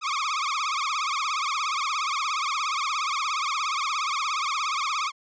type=tone with vibrato; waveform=sawtooth; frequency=1174.7 Hz; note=D6; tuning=in tune; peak=-21 dBFS; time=0.01-5.12 s; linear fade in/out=50 ms; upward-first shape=triangle; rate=17 Hz; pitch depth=200 cents each way; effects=resampled to 16000 Hz